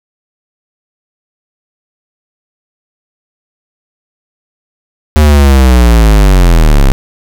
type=linear sweep; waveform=square; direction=down; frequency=77.2 to 32 Hz; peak=-3 dBFS; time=5.16-6.92 s; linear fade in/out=0 ms; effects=none